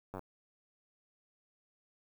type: slowing click train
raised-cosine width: 1 ms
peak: -28 dBFS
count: 6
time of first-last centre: 0.14-0.193 s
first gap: 10 ms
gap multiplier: 1.03
effects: 9-bit

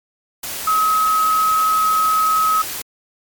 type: tone in noise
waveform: sine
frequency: 1277 Hz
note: D#6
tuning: 45 cents sharp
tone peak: -13 dBFS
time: 0.67-2.62 s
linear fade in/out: 5 ms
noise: white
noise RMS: -27 dBFS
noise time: 0.43-2.82 s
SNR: +11 dB
effects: MP3 96 kbps

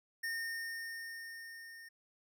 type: tone with level ramp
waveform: square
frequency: 1829 Hz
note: A#6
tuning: 33 cents flat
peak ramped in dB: -36 to -51 dBFS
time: 0.23-1.89 s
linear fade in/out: 10 ms
effects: none

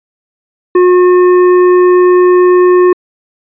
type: tone with hard clipping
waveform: sine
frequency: 360.9 Hz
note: F#4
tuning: 43 cents flat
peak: -5 dBFS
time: 0.75-2.93 s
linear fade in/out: 5 ms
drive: 9 dB
effects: resampled to 8000 Hz

